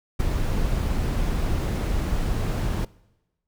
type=noise with ADSR envelope; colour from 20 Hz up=brown; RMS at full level=-19 dBFS; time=0.19-2.85 s; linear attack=15 ms; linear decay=11 ms; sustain=-5 dB; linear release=5 ms; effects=noise-tail reverb RT60 1.0 s tail -22 dB re dry